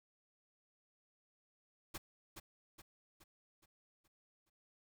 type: noise with echo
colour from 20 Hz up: pink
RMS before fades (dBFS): -44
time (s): 1.94-1.98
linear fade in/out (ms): 10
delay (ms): 420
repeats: 6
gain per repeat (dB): -6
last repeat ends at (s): 4.5
effects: none